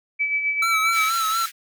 sine tone with tremolo, 2300 Hz, D7, 37 cents flat, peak -18 dBFS, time 0.19-1.1 s, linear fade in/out 20 ms, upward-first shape sine, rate 7.7 Hz, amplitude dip 50%
square tone with vibrato, 1322 Hz, E6, 5 cents sharp, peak -21 dBFS, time 0.62-1.46 s, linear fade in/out 5 ms, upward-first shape sine, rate 4.2 Hz, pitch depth 48 cents each way
pink high-pass noise, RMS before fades -33 dBFS, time 0.91-1.52 s, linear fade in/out 50 ms, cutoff 1500 Hz, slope 48 dB/octave
effects none

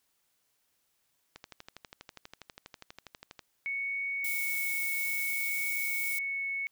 click train, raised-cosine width 0.2 ms, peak -27 dBFS, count 26, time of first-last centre 1.36-3.393 s, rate 12.3 Hz
sine tone with vibrato, 2217 Hz, C#7, in tune, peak -31 dBFS, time 3.66-6.67 s, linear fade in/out 0 ms, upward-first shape triangle, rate 0.62 Hz, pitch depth 8 cents each way
violet noise, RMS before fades -36 dBFS, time 4.24-6.19 s, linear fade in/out 5 ms
effects white hiss -75 dBFS RMS until 6.71 s

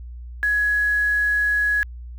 sine tone with quantisation, 1677 Hz, G#6, 16 cents sharp, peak -17 dBFS, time 0.43-1.83 s, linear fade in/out 0 ms, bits 7, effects added 60 Hz sine -33 dBFS peak until 2.18 s

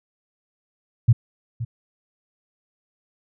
sine tone with echo, 116.54 Hz, A#2, in tune, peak -9 dBFS, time 1.08-1.13 s, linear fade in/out 10 ms, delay 520 ms, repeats 1, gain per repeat -15 dB, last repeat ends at 1.65 s, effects none

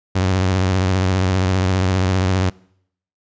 sawtooth tone with vibrato, 93.5 Hz, F#2, 19 cents sharp, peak -11 dBFS, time 0.15-2.5 s, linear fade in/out 10 ms, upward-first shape sine, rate 15 Hz, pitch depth 63 cents each way, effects noise-tail reverb RT60 0.7 s tail -25 dB re dry + resampled to 16000 Hz

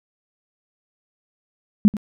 sine tone with echo, 207.7 Hz, G#3, in tune, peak -8 dBFS, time 1.85-1.88 s, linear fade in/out 0 ms, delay 88 ms, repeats 1, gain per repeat -14 dB, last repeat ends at 1.968 s, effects none

